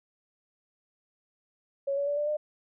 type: tone with pitch steps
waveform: sine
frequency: 554.4 / 566 / 577.9 / 590.1 / 602.5 Hz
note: C#5 / C#5 / D5 / D5 / D5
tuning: 0 / +36 / -28 / +8 / +44 cents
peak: -26 dBFS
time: 1.87-2.37 s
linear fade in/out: 10 ms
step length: 100 ms
effects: none